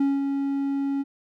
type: tone with ADSR envelope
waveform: triangle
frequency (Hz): 277.2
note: C#4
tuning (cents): 0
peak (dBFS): -16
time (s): 0-1.04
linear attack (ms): 6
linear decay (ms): 200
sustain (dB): -5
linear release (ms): 30
effects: none